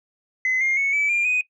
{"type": "tone with pitch steps", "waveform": "sine", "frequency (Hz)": [2038, 2122, 2210, 2301, 2396, 2495], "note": ["C7", "C7", "C#7", "D7", "D7", "D#7"], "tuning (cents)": [-46, 24, -6, -36, 34, 4], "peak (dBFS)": -17, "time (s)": [0.45, 1.41], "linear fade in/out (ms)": 2, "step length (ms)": 160, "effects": ["noise-tail reverb RT60 0.1 s tail -18 dB re dry", "tanh soft clip ceiling -15 dBFS"]}